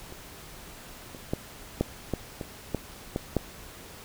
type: clicks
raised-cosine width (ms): 2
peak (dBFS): -30 / -28 / -13 / -10 / -13 / -20 / -13 / -14 / -10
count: 9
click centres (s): 0.124 / 1.148 / 1.335 / 1.81 / 2.137 / 2.412 / 2.747 / 3.161 / 3.367
effects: pink hiss -46 dBFS RMS until 4.04 s